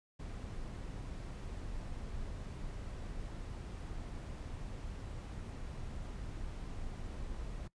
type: noise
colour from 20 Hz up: brown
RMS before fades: -43 dBFS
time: 0.19-7.68 s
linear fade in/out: 10 ms
effects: noise-tail reverb RT60 0.1 s tail -20 dB re dry + resampled to 22050 Hz